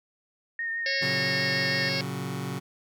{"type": "tone with vibrato", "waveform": "sine", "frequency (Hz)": 1839, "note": "A#6", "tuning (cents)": -24, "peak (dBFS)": -28, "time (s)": [0.59, 1.89], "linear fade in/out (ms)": 2, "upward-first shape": "triangle", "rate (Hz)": 6.2, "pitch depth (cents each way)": 25}
{"type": "harmonic tone", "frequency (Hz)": 547, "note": "C#5", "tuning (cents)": -23, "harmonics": [1, 3, 4, 5, 6, 7, 8, 9, 10], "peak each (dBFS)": [-35, -38, -32, -38, -41, -42, -34, -34, -37], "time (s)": [0.86, 2.01], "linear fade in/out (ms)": 2}
{"type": "chord", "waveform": "sawtooth", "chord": "F# major", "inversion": "first", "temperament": "just", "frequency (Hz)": [115.62, 138.75, 185], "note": ["A#2", "C#3", "F#3"], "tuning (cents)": [-14, 2, 0], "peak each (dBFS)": [-34, -29, -31], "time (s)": [1.01, 2.6], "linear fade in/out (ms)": 20}
{"effects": []}